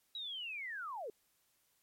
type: linear sweep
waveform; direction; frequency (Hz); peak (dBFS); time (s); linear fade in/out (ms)
sine; down; 3911 to 392.6; -40; 0.15-1.1; 2
effects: white hiss -75 dBFS RMS until 1.82 s + MP3 64 kbps